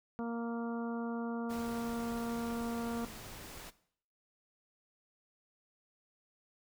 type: harmonic tone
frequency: 233.1 Hz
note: A#3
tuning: in tune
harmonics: 1 / 2 / 3 / 4 / 5 / 6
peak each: -36 / -42 / -46 / -48 / -50 / -52 dBFS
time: 0.19-3.05 s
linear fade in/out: 0 ms
type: noise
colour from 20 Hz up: pink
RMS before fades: -48 dBFS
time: 1.49-3.71 s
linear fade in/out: 20 ms
effects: noise-tail reverb RT60 0.6 s tail -17 dB re dry